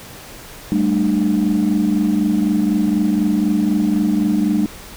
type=chord; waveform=sine; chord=G suspended second; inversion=none; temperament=equal with one note detuned; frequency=196 / 220 / 300.5 Hz; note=G3 / A3 / D4; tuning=0 / 0 / +40 cents; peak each=-17 dBFS; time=0.72-4.66 s; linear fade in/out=0 ms; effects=tanh soft clip ceiling -8 dBFS + pink hiss -37 dBFS RMS until 4.96 s